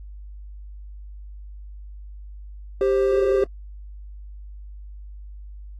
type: tone pair together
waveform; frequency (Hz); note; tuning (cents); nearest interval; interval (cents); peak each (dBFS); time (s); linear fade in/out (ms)
triangle; 393.7 / 526.9; G4 / C5; +8 / +12; perfect fourth; 504; -16 / -21; 2.81-3.44; 2
effects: added 50 Hz sine -36 dBFS peak until 5.79 s + AAC 32 kbps